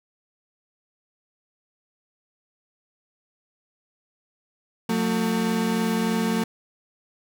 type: tone pair together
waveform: 35% pulse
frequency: 181.42 / 224.6 Hz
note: F#3 / A3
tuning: -34 / +36 cents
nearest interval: major third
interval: 370 cents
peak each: -25 / -21 dBFS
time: 4.89-6.44 s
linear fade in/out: 5 ms
effects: none